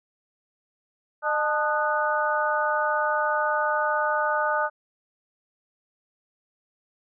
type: tone cluster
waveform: sine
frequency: 607 / 882 / 1232 / 1482 Hz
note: D#5 / A5 / D#6 / F#6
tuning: -43 / +4 / -17 / +2 cents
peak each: -27 dBFS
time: 1.22-4.7 s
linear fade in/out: 50 ms
effects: none